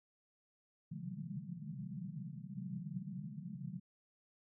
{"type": "band-pass noise", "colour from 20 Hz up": "pink", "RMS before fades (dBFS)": -45, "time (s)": [0.91, 3.8], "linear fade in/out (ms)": 10, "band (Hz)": [130, 210], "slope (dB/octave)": 96, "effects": []}